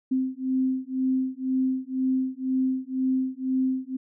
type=beating tone pair; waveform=sine; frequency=259.5 / 261.5 Hz; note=C4 / C4; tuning=-14 / -1 cents; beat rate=2 Hz; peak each=-26 dBFS; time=0.11-3.97 s; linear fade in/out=10 ms; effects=none